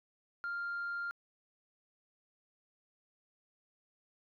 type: tone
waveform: sine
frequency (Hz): 1396.9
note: F6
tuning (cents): 0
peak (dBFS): -34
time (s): 0.44-1.11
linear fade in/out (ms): 0
effects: tanh soft clip ceiling -33 dBFS